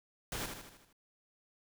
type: noise with echo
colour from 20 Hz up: pink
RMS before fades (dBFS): -39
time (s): 0.32-0.46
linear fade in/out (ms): 2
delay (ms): 78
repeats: 6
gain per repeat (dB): -5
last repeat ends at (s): 0.928
effects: none